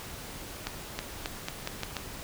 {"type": "accelerating click train", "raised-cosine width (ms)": 0.2, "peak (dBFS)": -14, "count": 7, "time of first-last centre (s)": [0.67, 1.967], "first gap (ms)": 320, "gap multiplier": 0.84, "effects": ["pink hiss -42 dBFS RMS until 2.23 s"]}